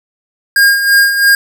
square tone with tremolo, 1618 Hz, G#6, 46 cents flat, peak -5 dBFS, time 0.56-1.35 s, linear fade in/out 2 ms, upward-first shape sine, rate 3 Hz, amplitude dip 60%, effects none

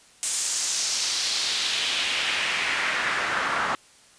pink noise with band-pass filter sweep, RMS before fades -26 dBFS, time 0.23-3.75 s, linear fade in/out 0 ms, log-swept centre 8200 to 1200 Hz, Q 1.9, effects white hiss -54 dBFS RMS until 4.18 s + resampled to 22050 Hz

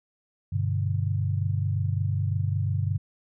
sine chord, G major, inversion none, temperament equal, 98 / 123.47 / 146.83 Hz, G2 / B2 / D3, 0 / 0 / 0 cents, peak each -25 / -30 / -30 dBFS, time 0.52-2.98 s, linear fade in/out 10 ms, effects none

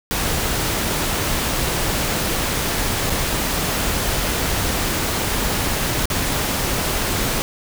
pink noise with dropouts, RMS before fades -21 dBFS, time 0.11-7.42 s, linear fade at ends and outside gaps 0 ms, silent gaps 3.097-3.102 / 6.056-6.101 s, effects none

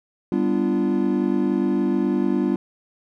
triangle chord, G dominant seventh, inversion none, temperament equal with one note detuned, 196 / 246.9 / 293.7 / 343.6 Hz, G3 / B3 / D4 / F4, 0 / 0 / 0 / -28 cents, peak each -22 dBFS, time 0.32-2.56 s, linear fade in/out 2 ms, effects none

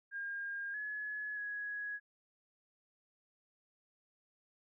sine tone with pitch steps, 1614 / 1698 / 1670 Hz, G#6 / G#6 / G#6, -50 / +38 / +9 cents, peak -38 dBFS, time 0.11-2 s, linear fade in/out 50 ms, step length 630 ms, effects none

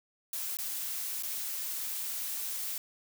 blue noise with dropouts, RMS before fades -36 dBFS, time 0.33-2.78 s, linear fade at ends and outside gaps 1 ms, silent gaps 0.57-0.587 / 1.225-1.233 s, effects none

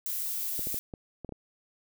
violet noise, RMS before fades -33 dBFS, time 0.06-0.79 s, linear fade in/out 0 ms
clicks, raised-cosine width 2 ms, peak -26 dBFS, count 7, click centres 0.593 / 0.671 / 0.744 / 0.938 / 1.247 / 1.292 / 1.323 s
effects none

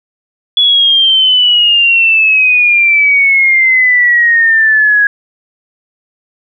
sine exponential sweep, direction down, 3408 to 1654 Hz, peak -5 dBFS, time 0.57-5.07 s, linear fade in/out 2 ms, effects none

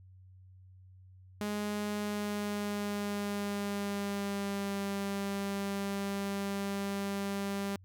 sawtooth tone with pitch glide, 207.7 to 198.66 Hz, G#3 to G3, 0 to +23 cents, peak -29 dBFS, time 1.41-7.76 s, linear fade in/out 0 ms, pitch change -77 cents, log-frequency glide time 1.98-4.77 s, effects added 93 Hz sine -53 dBFS peak until 7.84 s

